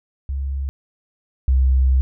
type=tone pair in turn; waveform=sine; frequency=68.3 / 65.2 Hz; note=C#2 / C2; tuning=-25 / -5 cents; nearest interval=minor second; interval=80 cents; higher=first; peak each=-21 / -12 dBFS; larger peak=second; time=0.29-0.69 / 1.48-2.01 s; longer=second; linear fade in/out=0 ms; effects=none